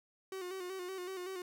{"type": "tone with vibrato", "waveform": "45% pulse", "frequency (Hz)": 370, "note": "F#4", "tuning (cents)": 0, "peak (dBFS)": -40, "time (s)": [0.32, 1.42], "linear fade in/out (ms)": 2, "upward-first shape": "square", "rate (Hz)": 5.3, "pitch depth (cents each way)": 52, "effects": []}